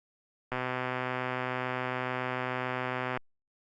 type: click train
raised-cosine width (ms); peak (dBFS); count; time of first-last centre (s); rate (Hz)
0.5; -17; 338; 0.52-3.174; 127
effects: Opus 48 kbps